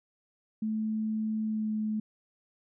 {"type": "tone with pitch glide", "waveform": "sine", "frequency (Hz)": [217.7, 215.3], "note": ["A3", "A3"], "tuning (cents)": [-18, -37], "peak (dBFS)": -28, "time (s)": [0.62, 2], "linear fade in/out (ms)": 5, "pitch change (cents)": -19, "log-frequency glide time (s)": [1.44, 1.72], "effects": []}